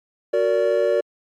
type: chord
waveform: triangle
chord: Gb augmented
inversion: none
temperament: just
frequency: 370 / 462.5 / 578.1 Hz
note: Gb4 / Bb4 / D5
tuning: 0 / -14 / -27 cents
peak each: -21 / -19 / -17 dBFS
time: 0.33-1.01 s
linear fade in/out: 10 ms
effects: MP3 64 kbps